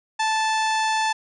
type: harmonic tone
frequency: 877 Hz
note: A5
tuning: 6 cents flat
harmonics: 1 / 2 / 3 / 4 / 5 / 6 / 7 / 8 / 10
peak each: -21 / -27 / -31 / -33 / -35 / -37 / -38 / -39 / -41 dBFS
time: 0.19-1.13 s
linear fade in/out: 10 ms
effects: none